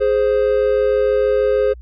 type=tone pair together; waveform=triangle; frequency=417 / 523.3 Hz; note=G#4 / C5; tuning=+7 / 0 cents; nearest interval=major third; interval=393 cents; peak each=-14 dBFS; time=0-1.74 s; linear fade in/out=20 ms; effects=added 60 Hz sine -34 dBFS peak until 1.81 s + resampled to 11025 Hz